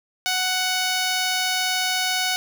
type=tone with notch filter; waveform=5% pulse; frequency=742 Hz; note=F#5; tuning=5 cents sharp; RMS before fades=-23 dBFS; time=0.26-2.36 s; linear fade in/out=0 ms; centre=8300 Hz; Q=1.4; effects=none

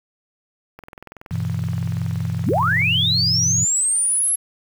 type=click train; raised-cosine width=0.5 ms; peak=-23 dBFS; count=44; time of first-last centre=0.79-2.818 s; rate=21.2 Hz
type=chord; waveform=sine; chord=E minor; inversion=first; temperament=equal; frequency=98 / 123.47 / 164.81 Hz; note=G2 / B2 / E3; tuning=0 / 0 / 0 cents; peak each=-25 dBFS; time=1.31-3.65 s; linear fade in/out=5 ms
type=linear sweep; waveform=sine; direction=up; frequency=111 to 11260 Hz; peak=-16 dBFS; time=2.46-4.36 s; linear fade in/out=10 ms
effects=7-bit

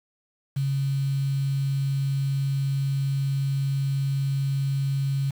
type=tone with quantisation; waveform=sine; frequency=137.4 Hz; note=C#3; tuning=15 cents flat; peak=-22 dBFS; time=0.56-5.31 s; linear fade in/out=10 ms; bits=7; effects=none

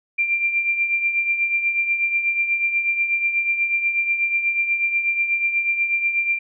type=tone with tremolo; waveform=sine; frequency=2373 Hz; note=D7; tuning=17 cents sharp; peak=-15 dBFS; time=0.18-6.39 s; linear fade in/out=10 ms; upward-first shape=triangle; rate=8.2 Hz; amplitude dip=65%; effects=none

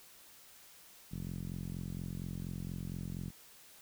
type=tone with low-pass filter; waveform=5% pulse; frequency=44.25 Hz; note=F1; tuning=23 cents sharp; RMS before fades=-41 dBFS; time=1.11-3.31 s; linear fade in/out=20 ms; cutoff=170 Hz; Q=2.1; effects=white hiss -58 dBFS RMS until 3.81 s

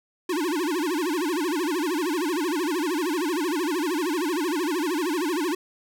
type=tone with vibrato; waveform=square; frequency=327.3 Hz; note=E4; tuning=12 cents flat; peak=-24 dBFS; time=0.29-5.55 s; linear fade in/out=5 ms; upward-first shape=sine; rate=13 Hz; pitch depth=230 cents each way; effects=none

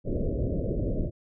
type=low-pass noise; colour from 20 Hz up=pink; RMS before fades=-28 dBFS; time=0.04-1.11 s; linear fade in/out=50 ms; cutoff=620 Hz; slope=96 dB/octave; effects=none

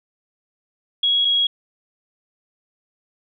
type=tone pair in turn; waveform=sine; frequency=3322 / 3310 Hz; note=G#7 / G#7; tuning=0 / -6 cents; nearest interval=unison; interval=6 cents; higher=first; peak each=-15 dBFS; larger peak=neither; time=1.03-1.25 / 1.25-1.47 s; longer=neither; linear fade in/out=5 ms; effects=none

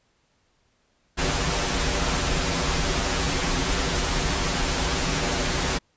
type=noise with comb filter; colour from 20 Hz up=pink; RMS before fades=-24 dBFS; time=1.17-5.79 s; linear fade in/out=20 ms; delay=9.3 ms; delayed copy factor=-0.85; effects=pink hiss -67 dBFS RMS until 5.96 s + resampled to 16000 Hz

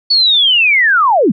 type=linear sweep; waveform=sine; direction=down; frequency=4495 to 160 Hz; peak=-7 dBFS; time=0.1-1.32 s; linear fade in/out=10 ms; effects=none

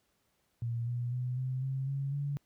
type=tone with pitch steps; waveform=sine; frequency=117.3 / 121.16 / 125.14 / 129.25 / 133.5 / 137.89 / 142.43 Hz; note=A#2 / B2 / B2 / C3 / C3 / C#3 / C#3; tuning=+11 / -33 / +23 / -21 / +35 / -9 / +47 cents; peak=-31 dBFS; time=0.62-2.37 s; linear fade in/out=0 ms; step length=250 ms; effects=pink hiss -75 dBFS RMS until 2.45 s + high-pass 60 Hz 12 dB/octave

